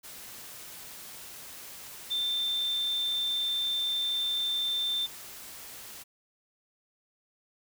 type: tone in noise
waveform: sine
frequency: 3568 Hz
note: A7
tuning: 23 cents sharp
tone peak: -27 dBFS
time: 2.1-5.07 s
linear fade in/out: 20 ms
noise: white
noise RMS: -45 dBFS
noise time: 0.03-6.04 s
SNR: +15 dB
effects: none